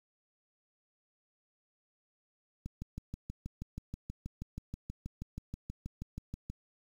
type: click train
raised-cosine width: 5 ms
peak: -27 dBFS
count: 25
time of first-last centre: 2.66-6.5 s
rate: 6.25 Hz
effects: 9-bit